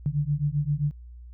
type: beating tone pair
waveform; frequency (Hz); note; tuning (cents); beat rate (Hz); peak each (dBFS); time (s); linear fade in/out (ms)
sine; 142.6 / 150.2; C#3 / D3; +49 / +39; 7.6; -26; 0.06-0.91; 0
effects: added 60 Hz sine -41 dBFS peak until 1.33 s